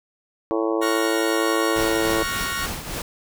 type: harmonic tone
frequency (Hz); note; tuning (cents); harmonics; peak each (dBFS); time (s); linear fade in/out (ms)
111; A2; +16; 3 / 4 / 5 / 6 / 7 / 8 / 9 / 10; -23 / -25 / -27 / -33 / -35 / -35 / -35 / -33; 0.51-2.23; 0
type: chord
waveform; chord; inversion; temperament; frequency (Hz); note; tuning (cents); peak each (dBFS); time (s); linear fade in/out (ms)
sawtooth; Gb major seventh; second; equal; 1108.7 / 1396.9 / 1480 / 1864.7; Db6 / F6 / Gb6 / Bb6; 0 / 0 / 0 / 0; -26 / -27 / -29 / -26; 0.81-2.67; 20
type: noise with tremolo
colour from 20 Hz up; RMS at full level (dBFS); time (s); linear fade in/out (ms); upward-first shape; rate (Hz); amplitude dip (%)
pink; -28; 1.76-3.02; 2; triangle; 3.5; 60
effects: none